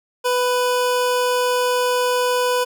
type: tone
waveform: 25% pulse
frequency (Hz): 496.3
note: B4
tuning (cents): +8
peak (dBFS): -13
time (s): 0.24-2.65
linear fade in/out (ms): 20
effects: none